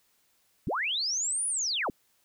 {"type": "linear two-way sweep", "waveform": "sine", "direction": "up then down", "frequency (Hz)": [83.5, 9956, 161.2], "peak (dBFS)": -27, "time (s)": [0.67, 1.9], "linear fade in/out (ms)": 0, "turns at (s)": 1.47, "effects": ["white hiss -69 dBFS RMS until 2.24 s"]}